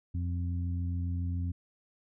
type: harmonic tone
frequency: 87.31 Hz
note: F2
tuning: in tune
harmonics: 1 / 2 / 3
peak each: -30 / -41 / -42 dBFS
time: 0.14-1.52 s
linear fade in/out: 10 ms
effects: none